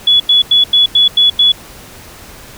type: tone bursts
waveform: sine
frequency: 3403 Hz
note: G#7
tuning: 41 cents sharp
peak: -5 dBFS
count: 7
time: 0.07-1.52 s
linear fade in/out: 5 ms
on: 130 ms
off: 90 ms
effects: pink hiss -35 dBFS RMS until 2.57 s